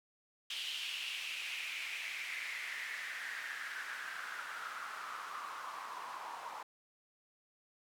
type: noise with band-pass filter sweep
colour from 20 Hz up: white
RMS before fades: -43 dBFS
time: 0.5-6.63 s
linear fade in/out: 5 ms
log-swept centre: 3100 to 930 Hz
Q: 4.8
effects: none